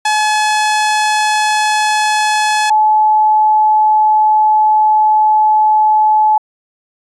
sawtooth / sine tone pair in turn, 853 / 858.9 Hz, G#5 / A5, +46 / -42 cents, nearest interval unison, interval 12 cents, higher second, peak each -7 / -7 dBFS, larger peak neither, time 0.05-2.7 / 2.7-6.38 s, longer second, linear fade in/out 5 ms, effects resampled to 22050 Hz

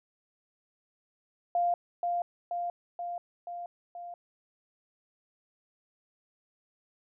sine tone with echo, 698.5 Hz, F5, in tune, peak -24 dBFS, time 1.55-1.74 s, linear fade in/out 2 ms, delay 480 ms, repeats 5, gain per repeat -3 dB, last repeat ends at 4.14 s, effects none

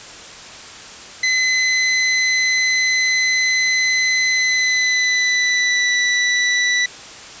sawtooth tone with pitch glide, 2030 to 1969.9 Hz, B6 to B6, +47 to -5 cents, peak -11 dBFS, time 1.23-6.86 s, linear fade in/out 5 ms, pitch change -52 cents, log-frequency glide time 4.33-5.92 s, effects white hiss -36 dBFS RMS until 7.4 s + resampled to 16000 Hz

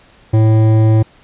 sine tone with hard clipping, 110 Hz, A2, in tune, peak -9 dBFS, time 0.33-1.03 s, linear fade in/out 10 ms, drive 12 dB, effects pink hiss -47 dBFS RMS until 1.23 s + resampled to 8000 Hz

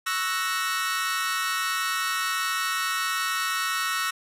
sawtooth chord, F# dominant seventh, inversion second, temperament equal, 1108.7 / 1318.5 / 1480 / 1864.7 Hz, C#6 / E6 / F#6 / A#6, 0 / 0 / 0 / 0 cents, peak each -29 / -25 / -28 / -27 dBFS, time 0.06-4.11 s, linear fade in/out 10 ms, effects resampled to 32000 Hz

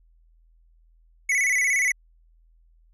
square tone with vibrato, 2100 Hz, C7, 6 cents sharp, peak -20 dBFS, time 1.29-1.92 s, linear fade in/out 5 ms, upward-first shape square, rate 17 Hz, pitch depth 86 cents each way, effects added 41 Hz sine -55 dBFS peak until 2.93 s + low-pass 10000 Hz 12 dB/octave

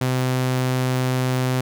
sawtooth tone, 128.2 Hz, C3, 35 cents flat, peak -15 dBFS, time 0.01-1.61 s, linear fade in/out 5 ms, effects none

